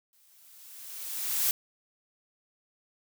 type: noise with exponential growth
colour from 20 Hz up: blue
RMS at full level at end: -25 dBFS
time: 0.13-1.51 s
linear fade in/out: 1 ms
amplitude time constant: 300 ms
effects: none